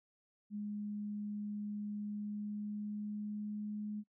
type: tone with pitch glide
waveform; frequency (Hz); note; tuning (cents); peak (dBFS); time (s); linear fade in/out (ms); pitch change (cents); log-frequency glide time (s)
sine; 207.7 to 210; G#3 to G#3; 0 to +19; -38; 0.5-4.04; 50; +19; 1.99-3.88
effects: noise-tail reverb RT60 0.1 s tail -25 dB re dry